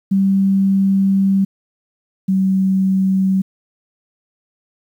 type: tone pair in turn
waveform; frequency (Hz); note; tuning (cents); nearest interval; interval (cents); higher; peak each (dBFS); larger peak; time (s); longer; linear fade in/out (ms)
sine; 194.4 / 190.73; G3 / G3; -14 / -47; unison; 33; first; -11 / -12; first; 0.11-1.45 / 2.28-3.42; first; 10
effects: 8-bit